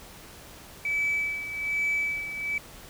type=tone with tremolo; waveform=sine; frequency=2300 Hz; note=D7; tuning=37 cents flat; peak=-22 dBFS; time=0.85-2.58 s; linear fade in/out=2 ms; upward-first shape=sine; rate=1.2 Hz; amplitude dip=70%; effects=tanh soft clip ceiling -20 dBFS + pink hiss -47 dBFS RMS until 2.89 s